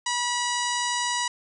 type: harmonic tone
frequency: 971 Hz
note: B5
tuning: 30 cents flat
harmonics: 1 / 2 / 3 / 4 / 5 / 6 / 7 / 8 / 9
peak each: -28 / -31 / -33 / -34 / -35 / -36 / -36 / -37 / -38 dBFS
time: 0.06-1.28 s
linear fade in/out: 5 ms
effects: none